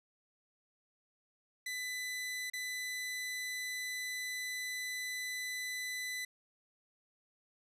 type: tone with dropouts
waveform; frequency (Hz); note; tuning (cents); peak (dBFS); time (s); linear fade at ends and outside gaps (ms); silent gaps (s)
sawtooth; 2000; B6; +21; -34; 1.66-6.25; 5; 2.5-2.534
effects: resampled to 32000 Hz + 12-bit